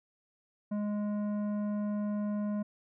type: tone with tanh clipping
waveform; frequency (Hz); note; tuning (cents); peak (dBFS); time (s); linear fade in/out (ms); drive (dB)
triangle; 207.7; G#3; 0; -32; 0.71-2.63; 10; 15
effects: none